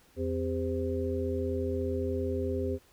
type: harmonic tone with a mistuned harmonic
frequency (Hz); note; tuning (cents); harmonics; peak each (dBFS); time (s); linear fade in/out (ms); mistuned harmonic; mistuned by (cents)
85.8; F2; -30; 1 / 3 / 5 / 6; -33 / -35 / -33 / -36; 0.16-2.79; 50; 5; -120
effects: pink hiss -62 dBFS RMS until 2.92 s